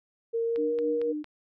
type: tone with pitch glide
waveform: sine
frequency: 459.9 to 473.1 Hz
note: A#4 to A#4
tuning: -23 to +26 cents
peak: -25 dBFS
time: 0.33-1.13 s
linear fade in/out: 20 ms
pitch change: +49 cents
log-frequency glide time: 0.44-0.73 s
type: click train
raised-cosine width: 0.3 ms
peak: -28 dBFS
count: 4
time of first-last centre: 0.56-1.243 s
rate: 4.39 Hz
type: tone with tremolo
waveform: sine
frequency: 301.1 Hz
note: D4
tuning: 43 cents sharp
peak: -29 dBFS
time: 0.57-1.24 s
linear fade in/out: 20 ms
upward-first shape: sine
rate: 3.9 Hz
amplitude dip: 75%
effects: none